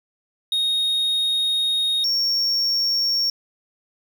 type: tone pair in turn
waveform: triangle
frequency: 3729 / 5509 Hz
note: A#7 / F8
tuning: 0 / -25 cents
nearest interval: perfect fifth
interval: 675 cents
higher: second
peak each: -17 dBFS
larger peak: neither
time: 0.52-2.04 / 2.04-3.3 s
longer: first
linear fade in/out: 2 ms
effects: 9-bit